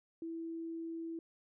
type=tone; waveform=sine; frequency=329.6 Hz; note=E4; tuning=in tune; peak=-39 dBFS; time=0.22-1.19 s; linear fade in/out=2 ms; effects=none